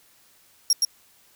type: tone with echo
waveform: 35% pulse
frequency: 5588 Hz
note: F8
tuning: in tune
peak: -13 dBFS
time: 0.7-0.73 s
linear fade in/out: 2 ms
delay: 120 ms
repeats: 1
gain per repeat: -2 dB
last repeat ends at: 0.85 s
effects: white hiss -58 dBFS RMS until 1.35 s